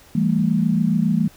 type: tone cluster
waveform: sine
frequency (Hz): 166 / 199 / 226.2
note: E3 / G3 / A3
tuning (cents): +12 / +26 / +48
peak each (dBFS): -20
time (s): 0.15-1.28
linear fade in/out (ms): 5
effects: pink hiss -49 dBFS RMS until 1.36 s